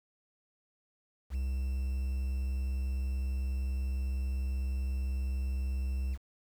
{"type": "tone with quantisation", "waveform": "triangle", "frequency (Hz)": 65.41, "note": "C2", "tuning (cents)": 0, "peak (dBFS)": -28, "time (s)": [1.3, 6.18], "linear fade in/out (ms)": 50, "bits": 9, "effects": []}